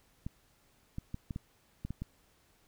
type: clicks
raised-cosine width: 5 ms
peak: -25 dBFS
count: 8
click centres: 0.265 / 0.984 / 1.144 / 1.308 / 1.361 / 1.85 / 1.906 / 2.02 s
effects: pink hiss -68 dBFS RMS until 2.67 s